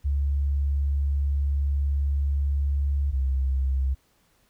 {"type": "tone pair in turn", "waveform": "sine", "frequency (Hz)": [70.4, 66.45], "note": ["C#2", "C2"], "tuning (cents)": [27, 27], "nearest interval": "minor second", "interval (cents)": 100, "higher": "first", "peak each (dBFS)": -21, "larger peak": "neither", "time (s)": [[0.04, 3.12], [3.12, 3.95]], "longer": "first", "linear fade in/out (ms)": 20, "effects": ["pink hiss -65 dBFS RMS until 4.49 s"]}